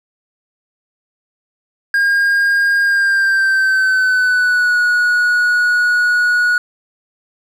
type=tone with pitch glide; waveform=triangle; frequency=1618 to 1458.2 Hz; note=G#6 to F#6; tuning=-46 to -26 cents; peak=-9 dBFS; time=1.94-6.58 s; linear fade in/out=2 ms; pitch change=-180 cents; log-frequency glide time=2.83-4.79 s; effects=none